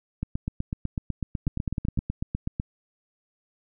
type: two click trains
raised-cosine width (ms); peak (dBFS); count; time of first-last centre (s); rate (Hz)
5; -14 / -15; 6 / 20; 1.47-1.989 / 0.23-2.599; 9.63 / 8.02
effects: none